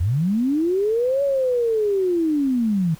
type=linear two-way sweep; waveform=sine; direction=up then down; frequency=76.6 to 567 to 153.5 Hz; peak=-17 dBFS; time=0-2.95 s; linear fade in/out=10 ms; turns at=1.23 s; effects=pink hiss -48 dBFS RMS until 2.99 s